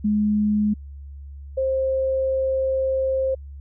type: tone pair in turn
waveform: sine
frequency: 210 / 529.2 Hz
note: G#3 / C5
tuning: +19 / +20 cents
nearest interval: octave + major third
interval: 1601 cents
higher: second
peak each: -17 / -19 dBFS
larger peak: first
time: 0.04-0.74 / 1.57-3.35 s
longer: second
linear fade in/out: 10 ms
effects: added 70 Hz sine -35 dBFS peak until 3.6 s